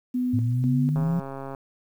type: tone with tremolo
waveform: sine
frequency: 249.9 Hz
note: B3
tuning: 21 cents sharp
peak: -22 dBFS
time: 0.14-1.04 s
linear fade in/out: 10 ms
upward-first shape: square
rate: 2 Hz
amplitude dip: 70%
type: exponential sweep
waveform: sine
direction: up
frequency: 109.2 to 174.61 Hz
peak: -21 dBFS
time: 0.33-1.2 s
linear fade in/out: 10 ms
type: click train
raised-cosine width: 1 ms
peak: -22 dBFS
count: 81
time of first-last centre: 0.96-1.548 s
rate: 136 Hz
effects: 9-bit